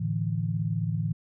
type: chord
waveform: sine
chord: A suspended fourth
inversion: none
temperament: equal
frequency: 110 / 146.83 / 164.81 Hz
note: A2 / D3 / E3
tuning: 0 / 0 / 0 cents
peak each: -29 / -32 / -29 dBFS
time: 0-1.13 s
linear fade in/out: 10 ms
effects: none